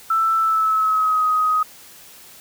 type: tone with pitch glide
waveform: sine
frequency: 1326 to 1256.6 Hz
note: E6 to D#6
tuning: +10 to +17 cents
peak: -15 dBFS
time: 0.1-1.63 s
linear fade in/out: 5 ms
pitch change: -93 cents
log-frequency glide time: 0.38-1.25 s
effects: white hiss -44 dBFS RMS until 2.4 s